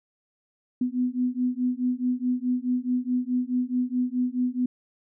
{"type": "beating tone pair", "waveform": "sine", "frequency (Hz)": [247.4, 252.1], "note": ["B3", "B3"], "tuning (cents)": [3, 36], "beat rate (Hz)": 4.7, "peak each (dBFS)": -26, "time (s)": [0.81, 4.66], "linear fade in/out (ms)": 5, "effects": []}